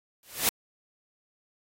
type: noise with exponential growth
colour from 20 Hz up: white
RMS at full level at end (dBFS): -20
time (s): 0.23-0.49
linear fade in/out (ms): 1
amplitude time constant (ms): 55
effects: AAC 48 kbps